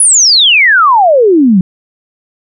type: exponential sweep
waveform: sine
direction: down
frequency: 10548 to 174.61 Hz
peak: -3 dBFS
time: 0-1.61 s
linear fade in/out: 2 ms
effects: none